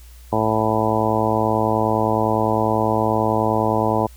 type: harmonic tone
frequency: 109.7 Hz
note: A2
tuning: 5 cents flat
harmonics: 1 / 2 / 3 / 4 / 5 / 6 / 7 / 8 / 9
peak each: -25 / -25 / -25 / -25 / -25 / -25 / -25 / -25 / -25 dBFS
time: 0.32-4.07 s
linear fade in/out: 10 ms
effects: added 60 Hz sine -40 dBFS peak until 4.16 s + white hiss -51 dBFS RMS until 4.16 s